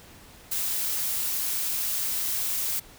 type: noise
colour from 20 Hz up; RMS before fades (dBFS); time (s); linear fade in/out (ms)
blue; -28; 0.51-2.8; 10
effects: pink hiss -50 dBFS RMS until 2.98 s